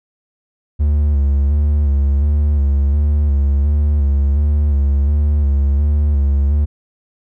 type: tone with vibrato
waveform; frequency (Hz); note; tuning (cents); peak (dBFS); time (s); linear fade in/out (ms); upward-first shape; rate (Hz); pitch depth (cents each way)
triangle; 71.8; D2; -39; -9; 0.79-6.66; 20; square; 1.4; 42
effects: none